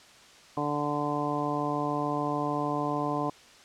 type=harmonic tone; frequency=146.83 Hz; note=D3; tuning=in tune; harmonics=1 / 2 / 3 / 4 / 5 / 6 / 7; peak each=-36 / -32 / -36 / -36 / -34 / -38 / -33 dBFS; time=0.57-3.3 s; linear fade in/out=2 ms; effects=white hiss -53 dBFS RMS until 3.64 s + low-pass 6000 Hz 12 dB/octave